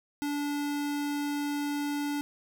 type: tone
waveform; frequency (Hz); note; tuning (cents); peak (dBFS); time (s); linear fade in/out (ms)
square; 289.7; D4; -24; -30; 0.22-2.21; 0
effects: none